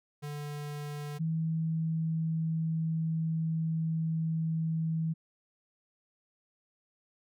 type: tone pair in turn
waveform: square / sine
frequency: 146.83 / 161.45 Hz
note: D3 / E3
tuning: 0 / -36 cents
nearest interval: major second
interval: 164 cents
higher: second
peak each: -37 / -28 dBFS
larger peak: second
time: 0.22-1.19 / 1.19-5.14 s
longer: second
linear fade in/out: 20 ms
effects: none